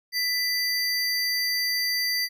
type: tone pair together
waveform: square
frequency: 1992 / 4697 Hz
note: B6 / D8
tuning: +14 / -1 cents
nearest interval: octave + minor third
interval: 1485 cents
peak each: -28 / -26 dBFS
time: 0.12-2.29 s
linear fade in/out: 50 ms
effects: none